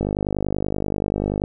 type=click train; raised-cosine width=2 ms; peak=-9 dBFS; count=73; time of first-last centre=0.01-1.439 s; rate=50.4 Hz; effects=none